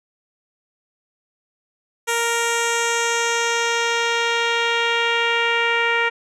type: tone with low-pass filter sweep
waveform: 10% pulse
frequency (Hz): 466.2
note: A#4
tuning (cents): 0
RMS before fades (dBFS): -20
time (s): 2.07-6.1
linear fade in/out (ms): 20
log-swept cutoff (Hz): 10000 to 2300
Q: 1.8
effects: none